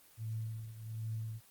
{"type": "tone with tremolo", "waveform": "sine", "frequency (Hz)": 111.2, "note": "A2", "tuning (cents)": 19, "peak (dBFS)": -35, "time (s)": [0.17, 1.41], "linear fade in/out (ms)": 50, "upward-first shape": "triangle", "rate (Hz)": 1.3, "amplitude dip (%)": 75, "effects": ["white hiss -62 dBFS RMS until 1.5 s", "Opus 24 kbps"]}